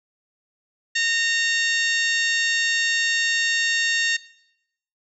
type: harmonic tone with a mistuned harmonic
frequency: 920 Hz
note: A#5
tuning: 23 cents flat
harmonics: 2 / 3 / 4 / 5 / 6 / 7 / 8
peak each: -22 / -26 / -28 / -30 / -32 / -33 / -34 dBFS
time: 0.95-4.17 s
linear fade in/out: 10 ms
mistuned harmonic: 5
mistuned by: -49 cents
effects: noise-tail reverb RT60 0.8 s tail -19 dB re dry